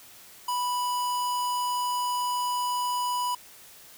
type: tone with notch filter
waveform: square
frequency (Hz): 986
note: B5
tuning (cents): -3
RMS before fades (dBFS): -28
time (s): 0.48-3.35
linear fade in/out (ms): 5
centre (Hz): 2100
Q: 1.5
effects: white hiss -50 dBFS RMS until 3.97 s